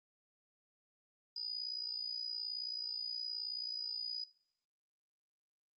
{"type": "tone with amplitude modulation", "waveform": "sine", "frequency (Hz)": 4949, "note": "D#8", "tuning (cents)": -10, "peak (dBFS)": -36, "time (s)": [1.36, 4.24], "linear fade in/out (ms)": 5, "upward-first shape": "sine", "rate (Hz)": 58.9, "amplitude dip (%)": 80, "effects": ["noise-tail reverb RT60 0.6 s tail -17 dB re dry", "Opus 32 kbps"]}